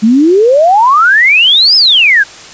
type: exponential two-way sweep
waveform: sine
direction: up then down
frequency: 207.7 to 5270 to 1538 Hz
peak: -3 dBFS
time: 0.02-2.24 s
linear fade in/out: 20 ms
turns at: 1.76 s
effects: white hiss -31 dBFS RMS until 2.53 s + resampled to 16000 Hz